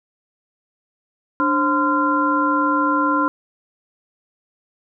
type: tone cluster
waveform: sine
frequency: 294 / 532 / 1028 / 1381 Hz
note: D4 / C5 / C6 / F6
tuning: +2 / +29 / -31 / -20 cents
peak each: -20 / -27 / -19 / -21 dBFS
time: 1.4-3.28 s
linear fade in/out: 0 ms
effects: none